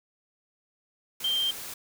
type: tone in noise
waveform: sine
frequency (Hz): 3158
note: G7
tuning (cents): +12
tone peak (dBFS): -24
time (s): 1.24-1.51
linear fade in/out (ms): 5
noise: white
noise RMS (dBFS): -39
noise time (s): 1.2-1.74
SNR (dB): +12
effects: none